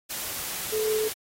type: tone in noise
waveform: sine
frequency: 433 Hz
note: A4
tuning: 28 cents flat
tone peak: -24 dBFS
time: 0.72-1.09 s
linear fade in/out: 20 ms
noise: white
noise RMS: -33 dBFS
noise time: 0.09-1.14 s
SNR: +6 dB
effects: AAC 48 kbps